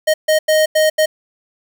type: tone bursts at uneven times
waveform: square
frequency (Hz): 622.3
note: D#5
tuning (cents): 0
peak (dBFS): -11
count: 5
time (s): 0.07-0.14 / 0.28-0.39 / 0.48-0.66 / 0.75-0.9 / 0.98-1.06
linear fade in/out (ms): 10
effects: 7-bit